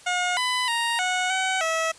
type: tone with pitch steps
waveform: 15% pulse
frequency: 719 / 1001 / 933 / 734 / 756 / 649 Hz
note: F#5 / B5 / A#5 / F#5 / F#5 / E5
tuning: -50 / +23 / +1 / -14 / +37 / -27 cents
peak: -16 dBFS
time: 0.06-1.92 s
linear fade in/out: 10 ms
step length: 310 ms
effects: white hiss -49 dBFS RMS until 1.98 s + resampled to 22050 Hz